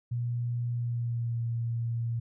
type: tone with pitch glide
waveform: sine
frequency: 120 to 116.65 Hz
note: B2 to A#2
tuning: -49 to +2 cents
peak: -28 dBFS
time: 0.11-2.2 s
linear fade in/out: 10 ms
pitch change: -49 cents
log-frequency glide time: 0.72-1.43 s
effects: none